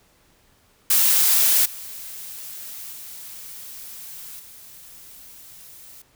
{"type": "noise with level steps", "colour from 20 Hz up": "blue", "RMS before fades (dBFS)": [-17, -36, -38, -44], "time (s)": [0.9, 6.02], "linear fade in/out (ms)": 5, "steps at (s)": [1.65, 2.92, 4.39], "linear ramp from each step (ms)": 10, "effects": ["pink hiss -59 dBFS RMS until 6.15 s"]}